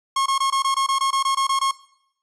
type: tone bursts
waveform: 45% pulse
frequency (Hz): 1084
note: C#6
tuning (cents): -39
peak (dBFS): -18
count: 13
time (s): 0.16-1.712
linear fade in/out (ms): 5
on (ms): 100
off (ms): 21
effects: noise-tail reverb RT60 0.7 s tail -18 dB re dry + resampled to 24000 Hz